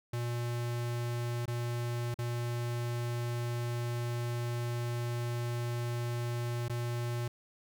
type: tone with dropouts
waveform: square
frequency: 119.6 Hz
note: A#2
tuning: 45 cents sharp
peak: -33 dBFS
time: 0.13-7.28 s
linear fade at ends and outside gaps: 5 ms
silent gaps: 1.457-1.478 / 2.143-2.187 / 6.683-6.696 s
effects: none